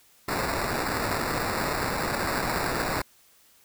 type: noise with sample-and-hold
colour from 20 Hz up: violet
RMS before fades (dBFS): -28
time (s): 0.28-3.02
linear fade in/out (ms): 5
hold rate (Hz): 3150
effects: white hiss -59 dBFS RMS until 3.64 s